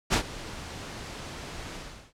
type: noise with ADSR envelope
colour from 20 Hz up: pink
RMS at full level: -20 dBFS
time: 0.1-2.13 s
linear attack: 36 ms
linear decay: 86 ms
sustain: -19 dB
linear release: 380 ms
effects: low-pass 7000 Hz 12 dB/octave